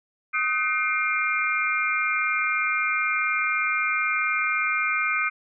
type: tone cluster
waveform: sine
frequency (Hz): 1257 / 1518 / 2122 / 2382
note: D#6 / F#6 / C7 / D7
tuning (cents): +17 / +44 / +24 / +24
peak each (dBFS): -27 / -29 / -27 / -26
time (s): 0.33-5.3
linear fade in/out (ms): 20
effects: none